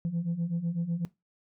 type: beating tone pair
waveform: sine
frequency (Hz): 164.81 / 172.81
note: E3 / F3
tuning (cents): 0 / -18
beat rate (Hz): 8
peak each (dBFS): -32 / -28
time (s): 0.05-1.05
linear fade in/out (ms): 0
effects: noise-tail reverb RT60 0.2 s tail -21 dB re dry + tanh soft clip ceiling -24 dBFS